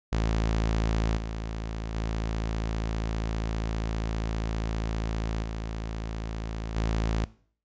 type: tone with level steps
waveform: sawtooth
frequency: 55 Hz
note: A1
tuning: in tune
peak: -20 / -28 / -24 / -28 / -21 dBFS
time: 0.12-7.25 s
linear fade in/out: 10 ms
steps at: 1.16 / 1.94 / 5.42 / 6.75 s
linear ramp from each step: 20 ms
effects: noise-tail reverb RT60 0.5 s tail -20 dB re dry + resampled to 16000 Hz